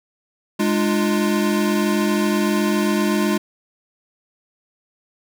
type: chord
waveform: square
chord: D diminished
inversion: second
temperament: equal with one note detuned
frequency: 207.7 / 301.4 / 349.2 Hz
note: Ab3 / D4 / F4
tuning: 0 / +45 / 0 cents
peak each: -20 / -24 / -23 dBFS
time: 0.59-3.38 s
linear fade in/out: 10 ms
effects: none